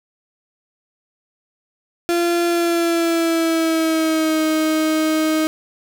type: tone with pitch glide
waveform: 35% pulse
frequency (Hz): 343.9 to 313.5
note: F4 to D#4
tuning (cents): -27 to +13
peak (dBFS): -14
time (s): 2.09-5.47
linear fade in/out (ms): 0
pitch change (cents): -160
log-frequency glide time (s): 2.47-4.43
effects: none